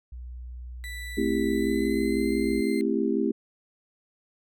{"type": "tone", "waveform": "sine", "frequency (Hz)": 61.3, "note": "B1", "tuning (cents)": -12, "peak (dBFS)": -36, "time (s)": [0.12, 2.61], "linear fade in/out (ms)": 5}
{"type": "tone with pitch glide", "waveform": "35% pulse", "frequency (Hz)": [1975.5, 2085], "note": ["B6", "C7"], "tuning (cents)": [0, -7], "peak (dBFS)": -35, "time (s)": [0.84, 2.81], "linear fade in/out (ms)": 0, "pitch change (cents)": 93, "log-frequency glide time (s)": [1.5, 2.34]}
{"type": "chord", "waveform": "sine", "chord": "A minor seventh", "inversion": "none", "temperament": "just", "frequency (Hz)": [220, 264, 330, 396], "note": ["A3", "C4", "E4", "G4"], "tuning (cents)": [0, 16, 2, 18], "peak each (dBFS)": -28, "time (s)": [1.17, 3.32], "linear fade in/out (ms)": 10}
{"effects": []}